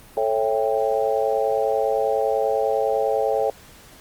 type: chord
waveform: sine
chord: A dominant seventh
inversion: none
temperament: just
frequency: 440 / 550 / 660 / 792 Hz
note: A4 / C#5 / E5 / G5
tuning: 0 / -14 / +2 / +18 cents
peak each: -23 / -23 / -26 / -25 dBFS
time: 0.17-3.5 s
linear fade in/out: 2 ms
effects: pink hiss -47 dBFS RMS until 4 s + Opus 32 kbps